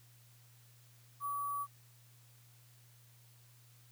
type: tone with sample-and-hold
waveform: sine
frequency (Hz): 1141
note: C#6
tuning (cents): +50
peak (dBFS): -35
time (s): 1.2-1.67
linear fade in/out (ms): 50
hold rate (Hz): 11025
effects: added 119 Hz sine -61 dBFS peak until 3.91 s + white hiss -66 dBFS RMS until 3.91 s